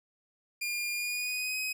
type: tone with pitch glide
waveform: sawtooth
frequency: 2412 to 2525 Hz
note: D7 to D#7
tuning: +46 to +25 cents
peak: -28 dBFS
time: 0.61-1.73 s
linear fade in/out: 10 ms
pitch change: +79 cents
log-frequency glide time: 0.93-1.59 s
effects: none